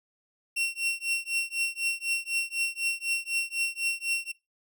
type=tone with tremolo; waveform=40% pulse; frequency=2727 Hz; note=F7; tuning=42 cents flat; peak=-22 dBFS; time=0.56-4.32 s; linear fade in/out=10 ms; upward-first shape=triangle; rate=4 Hz; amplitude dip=100%; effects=noise-tail reverb RT60 0.2 s tail -19 dB re dry